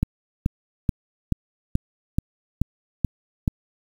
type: click train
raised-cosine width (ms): 5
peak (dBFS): -7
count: 9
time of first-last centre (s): 0.03-3.478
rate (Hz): 2.32
effects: 7-bit